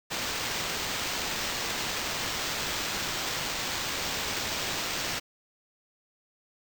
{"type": "noise with sample-and-hold", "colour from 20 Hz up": "white", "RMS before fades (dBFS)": -32, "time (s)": [0.1, 5.2], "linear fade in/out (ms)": 20, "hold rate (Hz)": 11025, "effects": []}